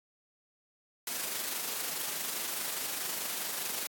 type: noise with amplitude modulation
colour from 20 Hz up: white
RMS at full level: -34 dBFS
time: 1.07-3.87 s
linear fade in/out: 2 ms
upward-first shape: sine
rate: 24.8 Hz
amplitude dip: 35%
effects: high-pass 200 Hz 12 dB/octave + AAC 64 kbps